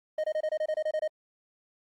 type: tone bursts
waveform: triangle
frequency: 620 Hz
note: D#5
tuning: 6 cents flat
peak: -24 dBFS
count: 11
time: 0.18-1.078 s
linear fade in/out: 5 ms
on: 58 ms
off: 26 ms
effects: Opus 24 kbps

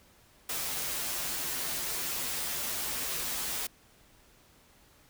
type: noise with comb filter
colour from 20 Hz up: white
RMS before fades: -34 dBFS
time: 0.49-3.67 s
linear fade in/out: 5 ms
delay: 9.7 ms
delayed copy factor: -0.8
effects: pink hiss -61 dBFS RMS until 5.09 s

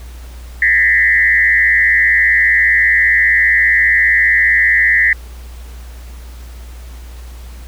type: tone with frequency modulation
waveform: sine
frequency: 1910 Hz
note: A#6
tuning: 42 cents sharp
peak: -8 dBFS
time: 0.62-5.13 s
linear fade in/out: 2 ms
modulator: 105 Hz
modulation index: 1.5
effects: added 60 Hz sine -29 dBFS peak until 7.67 s + pink hiss -42 dBFS RMS until 7.67 s

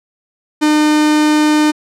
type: tone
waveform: 45% pulse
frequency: 303.2 Hz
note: D#4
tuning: 45 cents flat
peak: -9 dBFS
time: 0.61-1.72 s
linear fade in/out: 20 ms
effects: low-pass 9000 Hz 12 dB/octave

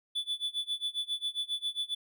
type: tone with tremolo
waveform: triangle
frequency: 3467 Hz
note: A7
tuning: 26 cents flat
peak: -27 dBFS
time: 0.15-1.95 s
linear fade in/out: 10 ms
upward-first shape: sine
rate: 7.4 Hz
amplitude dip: 95%
effects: none

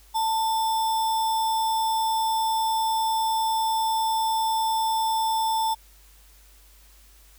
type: tone with sample-and-hold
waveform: sine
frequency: 890 Hz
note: A5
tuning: 20 cents sharp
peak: -21 dBFS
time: 0.14-5.75 s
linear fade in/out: 20 ms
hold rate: 4410 Hz
effects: added 50 Hz sine -52 dBFS peak until 7.38 s + white hiss -56 dBFS RMS until 7.38 s

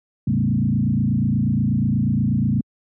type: tone with frequency modulation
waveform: sine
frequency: 170.6 Hz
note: F3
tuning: 40 cents flat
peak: -16 dBFS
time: 0.27-2.61 s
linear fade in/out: 5 ms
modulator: 28.3 Hz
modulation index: 2.6
effects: high-pass 60 Hz 12 dB/octave

